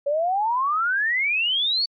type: exponential sweep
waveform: sine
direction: up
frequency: 554.4 to 4561 Hz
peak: -19 dBFS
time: 0.06-1.86 s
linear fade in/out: 10 ms
effects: MP3 96 kbps